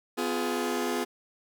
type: chord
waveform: sawtooth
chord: F diminished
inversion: second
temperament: just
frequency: 251.4 / 349.2 / 419.1 Hz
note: Cb4 / F4 / Ab4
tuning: +31 / 0 / +16 cents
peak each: -28 dBFS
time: 0.17-1.05 s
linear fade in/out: 20 ms
effects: none